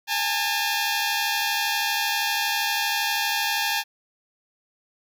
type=tone pair together; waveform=10% pulse; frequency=820 / 892.6 Hz; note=G#5 / A5; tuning=-22 / +25 cents; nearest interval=minor second; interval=147 cents; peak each=-17 dBFS; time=0.07-3.84 s; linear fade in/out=50 ms; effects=none